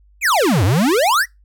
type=exponential two-way sweep; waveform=square; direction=down then up; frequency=2637 to 85.8 to 2042 Hz; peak=-13 dBFS; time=0.21-1.26 s; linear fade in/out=50 ms; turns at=0.64 s; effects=noise-tail reverb RT60 0.2 s tail -26 dB re dry + added 50 Hz sine -48 dBFS peak until 1.44 s